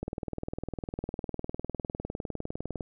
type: click train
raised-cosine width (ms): 2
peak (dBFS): -20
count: 56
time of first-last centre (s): 0.03-2.808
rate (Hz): 19.8
effects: none

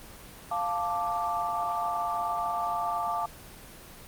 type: chord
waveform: sine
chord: D minor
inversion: first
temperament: equal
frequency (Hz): 698.5 / 880 / 1174.7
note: F5 / A5 / D6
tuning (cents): 0 / 0 / 0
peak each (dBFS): -31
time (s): 0.51-3.26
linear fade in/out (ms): 5
effects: pink hiss -47 dBFS RMS until 4.07 s + Opus 24 kbps

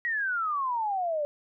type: exponential sweep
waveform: sine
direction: down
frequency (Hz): 1934 to 573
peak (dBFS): -26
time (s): 0.05-1.25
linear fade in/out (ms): 0
effects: none

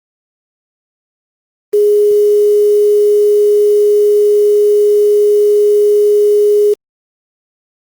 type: tone with quantisation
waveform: sine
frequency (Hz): 415.3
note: G#4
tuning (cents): 0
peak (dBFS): -6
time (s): 1.73-6.74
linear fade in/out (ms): 10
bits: 5
effects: Opus 24 kbps

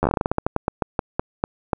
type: slowing click train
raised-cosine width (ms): 1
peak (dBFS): -5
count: 20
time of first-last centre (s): 0.03-1.732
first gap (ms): 11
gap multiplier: 1.2
effects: none

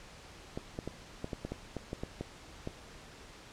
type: clicks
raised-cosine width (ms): 2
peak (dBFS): -23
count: 12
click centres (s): 0.575 / 0.789 / 0.876 / 1.244 / 1.332 / 1.45 / 1.52 / 1.767 / 1.931 / 2.035 / 2.21 / 2.674
effects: pink hiss -52 dBFS RMS until 3.52 s + low-pass 7000 Hz 12 dB/octave

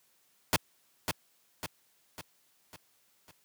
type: noise with echo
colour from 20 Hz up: pink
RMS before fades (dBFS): -24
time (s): 0.53-0.56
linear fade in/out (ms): 0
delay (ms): 550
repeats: 5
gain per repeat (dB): -6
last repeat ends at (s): 3.31
effects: white hiss -69 dBFS RMS until 3.44 s + high-pass 100 Hz 12 dB/octave

